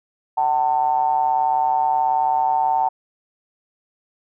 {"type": "ring-modulated tone", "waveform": "triangle", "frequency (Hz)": 69.3, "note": "C#2", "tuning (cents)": 0, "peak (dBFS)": -11, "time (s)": [0.37, 2.89], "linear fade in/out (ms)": 10, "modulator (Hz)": 828, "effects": []}